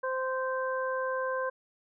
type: harmonic tone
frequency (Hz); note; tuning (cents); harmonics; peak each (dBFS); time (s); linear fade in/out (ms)
520; C5; -11; 1 / 2 / 3; -31 / -34 / -36; 0.03-1.5; 10
effects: none